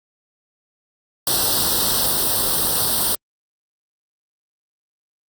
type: noise with comb filter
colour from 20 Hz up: white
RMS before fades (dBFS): -19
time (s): 1.27-3.15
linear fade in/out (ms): 2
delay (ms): 0.22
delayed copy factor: +0.9
effects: Opus 48 kbps